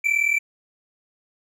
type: tone pair together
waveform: triangle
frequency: 2310 / 2349 Hz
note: D7 / D7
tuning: -29 / 0 cents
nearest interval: unison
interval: 29 cents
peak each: -20 / -19 dBFS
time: 0.04-0.39 s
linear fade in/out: 10 ms
effects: none